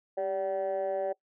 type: tone with amplitude modulation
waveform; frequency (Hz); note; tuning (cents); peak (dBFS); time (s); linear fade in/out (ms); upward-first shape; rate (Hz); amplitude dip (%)
sine; 577; D5; -31; -22; 0.17-1.13; 10; sine; 186; 100
effects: noise-tail reverb RT60 0.1 s tail -21 dB re dry + tanh soft clip ceiling -23 dBFS